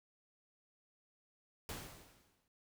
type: noise with exponential decay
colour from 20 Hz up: pink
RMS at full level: -43 dBFS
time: 1.69-2.48 s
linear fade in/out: 1 ms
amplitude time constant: 170 ms
effects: none